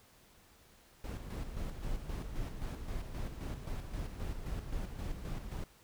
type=noise with tremolo; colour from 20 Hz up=brown; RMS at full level=-38 dBFS; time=1.04-5.64 s; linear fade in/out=2 ms; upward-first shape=square; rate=3.8 Hz; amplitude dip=50%; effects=pink hiss -63 dBFS RMS until 5.83 s